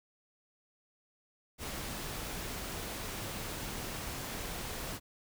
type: noise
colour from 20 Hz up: pink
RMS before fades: -40 dBFS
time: 1.58-5 s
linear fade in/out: 50 ms
effects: none